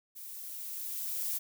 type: noise with level ramp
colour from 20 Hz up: violet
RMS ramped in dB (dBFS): -46 to -33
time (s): 0.15-1.39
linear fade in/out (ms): 20
effects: none